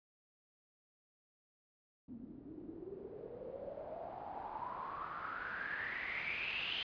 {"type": "noise with low-pass filter sweep", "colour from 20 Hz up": "white", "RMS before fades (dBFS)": -44, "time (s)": [2.08, 6.83], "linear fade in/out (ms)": 2, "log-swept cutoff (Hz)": [240, 3100], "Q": 8.8, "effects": ["resampled to 11025 Hz"]}